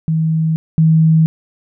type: tone pair in turn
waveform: sine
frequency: 160 / 160 Hz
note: D#3 / D#3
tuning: +49 / +49 cents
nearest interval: unison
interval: 0 cents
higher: neither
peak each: -12 / -7 dBFS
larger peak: second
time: 0.08-0.56 / 0.78-1.26 s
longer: neither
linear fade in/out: 0 ms
effects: none